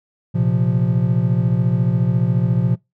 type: chord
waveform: triangle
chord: Bb suspended second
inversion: none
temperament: equal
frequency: 116.54 / 130.81 / 174.61 Hz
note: Bb2 / C3 / F3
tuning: 0 / 0 / 0 cents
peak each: -17 dBFS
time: 0.34-2.76 s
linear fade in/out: 20 ms
effects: noise-tail reverb RT60 0.2 s tail -23 dB re dry